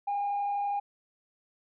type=tone with frequency modulation; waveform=sine; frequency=810 Hz; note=G#5; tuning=43 cents flat; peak=-26 dBFS; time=0.07-0.8 s; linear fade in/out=10 ms; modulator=32.2 Hz; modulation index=0.29; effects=tanh soft clip ceiling -25 dBFS